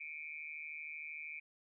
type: tone with amplitude modulation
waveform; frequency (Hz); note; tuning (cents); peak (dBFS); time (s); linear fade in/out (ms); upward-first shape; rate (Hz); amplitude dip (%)
sine; 2349; D7; 0; -39; 0-1.4; 10; sine; 153; 100
effects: none